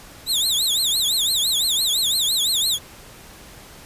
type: tone with vibrato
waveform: sawtooth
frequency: 3746 Hz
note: A#7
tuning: 8 cents sharp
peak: -15 dBFS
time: 0.26-2.79 s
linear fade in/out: 50 ms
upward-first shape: triangle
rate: 5.9 Hz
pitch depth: 250 cents each way
effects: pink hiss -43 dBFS RMS until 3.85 s + resampled to 32000 Hz